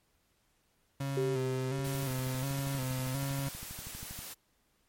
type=tone with vibrato; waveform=35% pulse; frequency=133.5 Hz; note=C3; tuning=35 cents sharp; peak=-31 dBFS; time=1-3.49 s; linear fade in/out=5 ms; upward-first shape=square; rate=1.4 Hz; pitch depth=56 cents each way
type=tone with exponential decay; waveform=sine; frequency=392 Hz; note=G4; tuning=in tune; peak=-28 dBFS; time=1.17-3.38 s; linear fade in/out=2 ms; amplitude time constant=480 ms
type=click train; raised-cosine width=5 ms; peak=-33 dBFS; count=31; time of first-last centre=1.79-4.19 s; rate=12.5 Hz
type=noise; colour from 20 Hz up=white; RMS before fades=-44 dBFS; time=1.84-4.34 s; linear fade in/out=10 ms
effects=pink hiss -73 dBFS RMS until 4.88 s + MP3 64 kbps